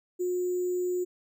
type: tone with sample-and-hold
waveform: sine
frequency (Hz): 360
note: F#4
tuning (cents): -47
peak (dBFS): -26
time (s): 0.19-1.05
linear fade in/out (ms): 20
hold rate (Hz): 7350
effects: none